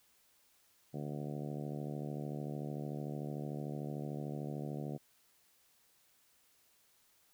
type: harmonic tone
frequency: 73.4 Hz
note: D2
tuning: in tune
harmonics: 2 / 3 / 4 / 5 / 6 / 7 / 8 / 9 / 10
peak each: -41 / -45 / -47 / -49 / -51 / -52 / -53 / -54 / -55 dBFS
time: 0.93-4.98 s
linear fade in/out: 20 ms
effects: white hiss -70 dBFS RMS until 7.33 s